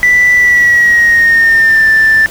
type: tone with pitch glide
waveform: sine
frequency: 1975.5 to 1770.2 Hz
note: B6 to A6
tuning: 0 to +10 cents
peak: -3 dBFS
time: 0.03-2.26 s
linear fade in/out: 0 ms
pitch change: -190 cents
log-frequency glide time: 0.36-1.89 s
effects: tanh soft clip ceiling -1 dBFS + pink hiss -28 dBFS RMS until 2.3 s